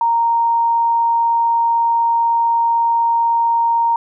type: tone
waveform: sine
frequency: 929 Hz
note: A#5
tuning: 6 cents flat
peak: -12 dBFS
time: 0.01-3.96 s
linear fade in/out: 2 ms
effects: none